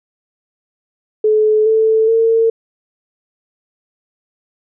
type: tone with pitch steps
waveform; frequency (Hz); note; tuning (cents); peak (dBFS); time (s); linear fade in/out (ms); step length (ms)
sine; 430 / 441.3 / 452.9; A4 / A4 / A#4; -40 / +5 / -50; -9; 1.24-2.5; 5; 420
effects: none

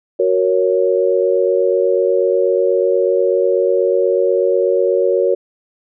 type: chord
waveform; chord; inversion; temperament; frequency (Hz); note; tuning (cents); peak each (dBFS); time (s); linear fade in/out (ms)
sine; F# major; none; equal; 370 / 466.2 / 554.4; F#4 / A#4 / C#5; 0 / 0 / 0; -16; 0.19-5.35; 10
effects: none

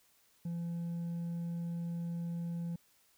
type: tone with hard clipping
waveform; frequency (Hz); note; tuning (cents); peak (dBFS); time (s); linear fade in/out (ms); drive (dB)
sine; 170.1; F3; -45; -36; 0.45-2.76; 5; 2
effects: white hiss -69 dBFS RMS until 3.17 s

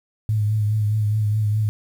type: tone with vibrato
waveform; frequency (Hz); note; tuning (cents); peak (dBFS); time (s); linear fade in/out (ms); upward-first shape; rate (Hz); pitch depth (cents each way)
sine; 106.5; G#2; +44; -17; 0.29-1.69; 0; triangle; 4.8; 47
effects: 8-bit

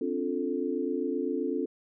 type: chord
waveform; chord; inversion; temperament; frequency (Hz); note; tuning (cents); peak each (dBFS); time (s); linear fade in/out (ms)
sine; D minor seventh; third; equal with one note detuned; 261.6 / 289.3 / 349.2 / 440; C4 / D4 / F4 / A4; 0 / -26 / 0 / 0; -33; 0.01-1.66; 5
effects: none

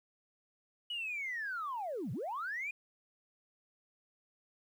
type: linear two-way sweep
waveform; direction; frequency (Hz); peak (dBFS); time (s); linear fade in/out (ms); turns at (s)
sine; down then up; 2960 to 103.83 to 2482; -35; 0.9-2.71; 5; 2.12
effects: tanh soft clip ceiling -32 dBFS + 11-bit

